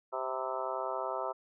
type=harmonic tone with a mistuned harmonic; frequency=130.81 Hz; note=C3; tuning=in tune; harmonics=3 / 4 / 5 / 6 / 7 / 8 / 9 / 10; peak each=-42 / -40 / -38 / -44 / -40 / -42 / -44 / -41 dBFS; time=0.12-1.33 s; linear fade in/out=20 ms; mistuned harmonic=8; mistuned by=-57 cents; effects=none